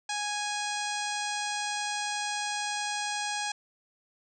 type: harmonic tone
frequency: 829 Hz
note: G#5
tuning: 3 cents flat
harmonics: 1 / 2 / 3 / 4 / 5 / 6 / 7 / 8 / 9 / 10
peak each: -34 / -37 / -39 / -40 / -41 / -42 / -42 / -43 / -44 / -44 dBFS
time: 0.09-3.52 s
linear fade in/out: 5 ms
effects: none